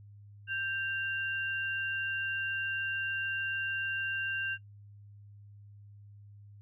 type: tone pair together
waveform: sine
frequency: 1573.3 / 2772 Hz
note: G6 / F7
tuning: +6 / -14 cents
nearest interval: minor seventh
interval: 980 cents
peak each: -33 / -35 dBFS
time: 0.47-4.58 s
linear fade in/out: 50 ms
effects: noise-tail reverb RT60 0.1 s tail -18 dB re dry + added 102 Hz sine -50 dBFS peak until 6.61 s